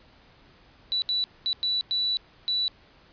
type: tone bursts at uneven times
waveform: sine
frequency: 3951 Hz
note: B7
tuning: in tune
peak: -23 dBFS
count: 6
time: 0.92-1.02 / 1.09-1.24 / 1.46-1.53 / 1.63-1.81 / 1.91-2.17 / 2.48-2.68 s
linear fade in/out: 0 ms
effects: pink hiss -56 dBFS RMS until 3.12 s + resampled to 11025 Hz